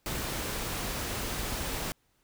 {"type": "noise", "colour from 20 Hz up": "pink", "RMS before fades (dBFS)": -34, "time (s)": [0.06, 1.92], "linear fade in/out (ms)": 0, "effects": ["pink hiss -71 dBFS RMS until 2.23 s"]}